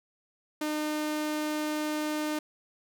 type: tone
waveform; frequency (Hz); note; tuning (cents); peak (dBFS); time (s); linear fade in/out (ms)
sawtooth; 303.9; D#4; -41; -25; 0.61-2.39; 5
effects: none